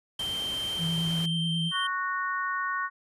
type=tone; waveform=triangle; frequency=3136 Hz; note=G7; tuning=in tune; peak=-28 dBFS; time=0.19-1.87 s; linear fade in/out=5 ms
type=noise; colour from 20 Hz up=pink; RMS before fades=-40 dBFS; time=0.19-1.26 s; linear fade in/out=5 ms
type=tone with vibrato; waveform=sine; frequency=164.81 Hz; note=E3; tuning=in tune; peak=-27 dBFS; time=0.78-1.72 s; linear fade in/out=50 ms; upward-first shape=sine; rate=9.2 Hz; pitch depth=25 cents each way
type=harmonic tone; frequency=369.3 Hz; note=F#4; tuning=3 cents flat; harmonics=3 / 4 / 5; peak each=-30 / -32 / -34 dBFS; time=1.71-2.9 s; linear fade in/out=50 ms
effects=high-pass 60 Hz 12 dB/octave + resampled to 32000 Hz